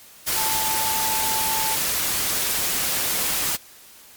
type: tone in noise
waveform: sine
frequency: 880 Hz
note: A5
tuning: in tune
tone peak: -26 dBFS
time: 0.36-1.76 s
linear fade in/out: 20 ms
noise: white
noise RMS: -23 dBFS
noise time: 0.26-3.57 s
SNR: -6 dB
effects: white hiss -47 dBFS RMS until 4.16 s + MP3 96 kbps